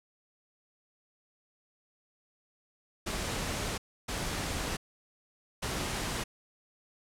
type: noise bursts at uneven times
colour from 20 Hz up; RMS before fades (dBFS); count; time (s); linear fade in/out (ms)
pink; -34; 3; 3.06-3.78 / 4.08-4.77 / 5.62-6.24; 10
effects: low-pass 10000 Hz 12 dB/octave